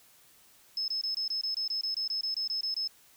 sine tone bursts, 5200 Hz, E8, 24 cents flat, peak -29 dBFS, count 16, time 0.77-2.875 s, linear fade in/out 2 ms, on 110 ms, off 23 ms, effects white hiss -60 dBFS RMS until 3.16 s

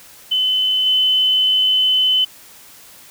sine tone with level steps, 3033 Hz, F#7, 42 cents sharp, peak -14 / -12 dBFS, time 0.31-2.25 s, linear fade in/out 10 ms, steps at 0.86 s, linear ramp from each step 5 ms, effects white hiss -43 dBFS RMS until 3.1 s

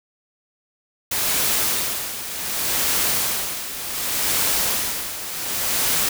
white noise with tremolo, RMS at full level -20 dBFS, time 1.11-6.09 s, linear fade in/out 5 ms, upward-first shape sine, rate 0.67 Hz, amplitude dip 70%, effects none

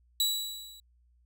sawtooth tone with level ramp, 3915 Hz, B7, 16 cents flat, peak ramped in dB -20 to -47 dBFS, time 0.2-0.8 s, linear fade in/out 2 ms, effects added 60 Hz sine -62 dBFS peak until 1.25 s

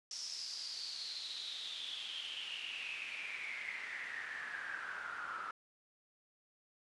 pink noise with band-pass filter sweep, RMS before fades -44 dBFS, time 0.11-5.51 s, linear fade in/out 2 ms, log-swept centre 5500 to 1300 Hz, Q 8.7, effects resampled to 24000 Hz

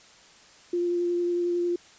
sine tone with vibrato, 349.2 Hz, F4, in tune, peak -23 dBFS, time 0.73-1.76 s, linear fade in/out 5 ms, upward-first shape sine, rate 11 Hz, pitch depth 11 cents each way, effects white hiss -53 dBFS RMS until 1.98 s + resampled to 16000 Hz

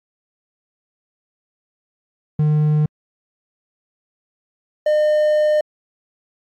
triangle tone pair in turn, 151.6 / 606.4 Hz, D#3 / D#5, -45 / -45 cents, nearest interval 2 octaves, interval 2400 cents, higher second, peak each -11 dBFS, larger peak neither, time 2.39-2.86 / 4.86-5.61 s, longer second, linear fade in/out 5 ms, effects AAC 64 kbps

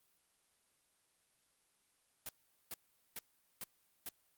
white noise bursts, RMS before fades -44 dBFS, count 5, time 2.26-4.09 s, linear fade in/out 2 ms, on 30 ms, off 420 ms, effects white hiss -75 dBFS RMS until 4.37 s + Opus 32 kbps

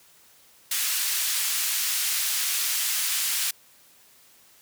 white band-pass noise, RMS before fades -26 dBFS, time 0.71-3.51 s, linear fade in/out 5 ms, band 1800 to 15000 Hz, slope 12 dB/octave, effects white hiss -56 dBFS RMS until 4.61 s + high-pass 60 Hz 12 dB/octave

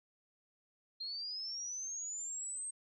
sine linear sweep, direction up, 4160 to 8430 Hz, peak -39 dBFS, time 1-2.71 s, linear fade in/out 10 ms, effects none

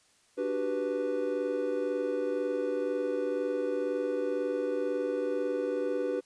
triangle chord, G major seventh, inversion second, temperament equal, 293.7 / 370 / 392 / 493.9 Hz, D4 / F#4 / G4 / B4, 0 / 0 / 0 / 0 cents, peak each -34 / -35 / -33 / -29 dBFS, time 0.37-6.21 s, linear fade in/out 20 ms, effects white hiss -65 dBFS RMS until 6.25 s + resampled to 22050 Hz

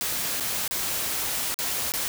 white noise with dropouts, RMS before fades -28 dBFS, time 0.01-2.08 s, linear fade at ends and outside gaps 0 ms, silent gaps 0.4-0.406 / 0.678-0.71 / 1.543-1.589 / 1.92-1.938 s, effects none

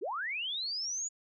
sine linear sweep, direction up, 293.7 to 6960 Hz, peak -33 dBFS, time 0.01-1.09 s, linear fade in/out 20 ms, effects none

